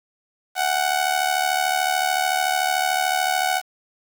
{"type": "tone with amplitude modulation", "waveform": "sawtooth", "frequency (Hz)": 744, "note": "F#5", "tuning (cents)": 9, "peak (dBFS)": -12, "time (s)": [0.55, 3.62], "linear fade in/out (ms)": 50, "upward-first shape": "sine", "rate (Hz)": 73.6, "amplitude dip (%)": 75, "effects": ["7-bit"]}